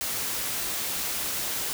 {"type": "noise", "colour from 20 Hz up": "white", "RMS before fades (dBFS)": -30, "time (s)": [0.01, 1.73], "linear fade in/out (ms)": 0, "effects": []}